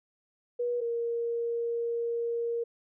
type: tone pair in turn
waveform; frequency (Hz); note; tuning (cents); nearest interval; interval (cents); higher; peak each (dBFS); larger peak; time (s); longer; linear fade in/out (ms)
sine; 483.3 / 467.9; B4 / A#4; -38 / +6; minor second; 56; first; -27 / -28; first; 0.59-0.81 / 0.81-2.64; second; 10
effects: none